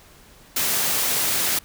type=high-pass noise; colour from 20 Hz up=white; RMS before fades=-22 dBFS; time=0.56-1.59 s; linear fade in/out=5 ms; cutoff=100 Hz; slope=12 dB/octave; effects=pink hiss -50 dBFS RMS until 1.64 s